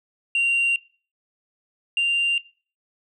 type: tone pair in turn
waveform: sine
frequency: 2765 / 2783 Hz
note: F7 / F7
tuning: -18 / -7 cents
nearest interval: unison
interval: 11 cents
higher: second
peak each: -16 dBFS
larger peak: neither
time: 0.35-0.76 / 1.97-2.38 s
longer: neither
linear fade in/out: 2 ms
effects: noise-tail reverb RT60 0.4 s tail -22 dB re dry + tanh soft clip ceiling -16 dBFS